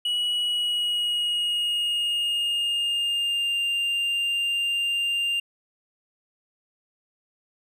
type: tone with pitch glide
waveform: triangle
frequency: 2922 to 2795 Hz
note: F#7 to F7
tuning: -22 to +1 cents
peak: -21 dBFS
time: 0.05-5.4 s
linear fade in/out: 5 ms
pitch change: -77 cents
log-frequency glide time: 0.38-3.58 s
effects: none